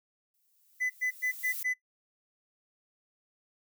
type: noise with exponential growth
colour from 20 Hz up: violet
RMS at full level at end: -36 dBFS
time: 0.34-1.63 s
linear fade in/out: 2 ms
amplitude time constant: 280 ms
type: tone bursts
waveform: triangle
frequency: 2006 Hz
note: B6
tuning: 26 cents sharp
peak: -26 dBFS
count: 5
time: 0.8-1.74 s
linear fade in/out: 20 ms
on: 100 ms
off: 110 ms
effects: noise-tail reverb RT60 0.1 s tail -17 dB re dry

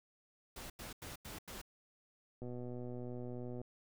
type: noise bursts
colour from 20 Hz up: pink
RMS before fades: -48 dBFS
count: 5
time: 0.56-1.616 s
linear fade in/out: 5 ms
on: 140 ms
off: 89 ms
type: click train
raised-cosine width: 2 ms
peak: -33 dBFS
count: 148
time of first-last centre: 2.42-3.615 s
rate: 123 Hz
effects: none

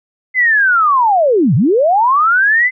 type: linear two-way sweep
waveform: sine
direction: down then up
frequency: 2067 to 106.8 to 2067 Hz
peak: -8 dBFS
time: 0.34-2.71 s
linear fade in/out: 50 ms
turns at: 1.55 s
effects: none

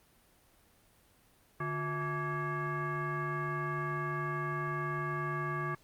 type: tone with frequency modulation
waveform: sine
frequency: 651 Hz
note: E5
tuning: 22 cents flat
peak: -32 dBFS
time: 1.6-5.75 s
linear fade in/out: 5 ms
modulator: 504 Hz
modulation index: 2.1
effects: pink hiss -65 dBFS RMS until 5.83 s + Opus 32 kbps

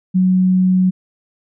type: tone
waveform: sine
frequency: 185 Hz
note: F#3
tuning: in tune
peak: -10 dBFS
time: 0.14-0.91 s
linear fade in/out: 20 ms
effects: none

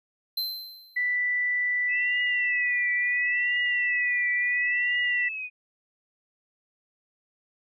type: tone with exponential decay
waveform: square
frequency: 4096 Hz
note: C8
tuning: 38 cents flat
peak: -25 dBFS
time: 0.37-1.16 s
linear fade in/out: 5 ms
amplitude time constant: 170 ms
type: tone with pitch glide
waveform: sine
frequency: 1975.5 to 1963 Hz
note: B6 to B6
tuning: 0 to -11 cents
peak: -23 dBFS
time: 0.96-5.29 s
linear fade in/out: 10 ms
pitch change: -11 cents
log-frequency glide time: 2.29-2.71 s
type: tone with vibrato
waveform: sine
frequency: 2577 Hz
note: E7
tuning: 40 cents flat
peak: -31 dBFS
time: 1.88-5.5 s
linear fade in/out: 50 ms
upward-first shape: triangle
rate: 0.72 Hz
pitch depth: 190 cents each way
effects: none

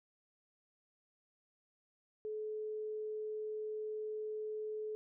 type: tone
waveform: sine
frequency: 429.6 Hz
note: A4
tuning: 41 cents flat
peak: -38 dBFS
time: 2.25-4.95 s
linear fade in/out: 0 ms
effects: none

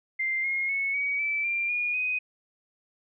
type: tone with pitch steps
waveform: sine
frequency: 2093 / 2147 / 2202 / 2259 / 2317 / 2377 / 2438 / 2501 Hz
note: C7 / C7 / C#7 / C#7 / D7 / D7 / D#7 / D#7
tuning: 0 / +44 / -12 / +32 / -24 / +20 / -36 / +8 cents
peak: -25 dBFS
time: 0.19-2.19 s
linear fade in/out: 10 ms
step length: 250 ms
effects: none

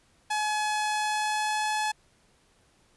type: tone with pitch glide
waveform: sawtooth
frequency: 849 to 854.9 Hz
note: G#5 to G#5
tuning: +38 to +50 cents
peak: -22 dBFS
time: 0.3-1.92 s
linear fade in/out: 10 ms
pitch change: +12 cents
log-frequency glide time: 0.93-1.76 s
effects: pink hiss -64 dBFS RMS until 2.96 s + resampled to 24000 Hz

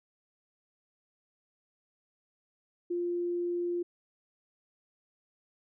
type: tone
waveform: sine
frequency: 349.2 Hz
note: F4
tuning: in tune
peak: -29 dBFS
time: 2.9-3.83 s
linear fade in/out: 10 ms
effects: none

